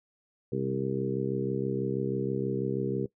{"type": "harmonic tone with a mistuned harmonic", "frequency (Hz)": 66.2, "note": "C2", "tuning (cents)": 21, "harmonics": [2, 3, 4, 5, 6, 7], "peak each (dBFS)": [-34, -35, -37, -36, -33, -35], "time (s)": [0.52, 3.06], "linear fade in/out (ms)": 5, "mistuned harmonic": 2, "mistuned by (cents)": -36, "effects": ["noise-tail reverb RT60 0.1 s tail -18 dB re dry"]}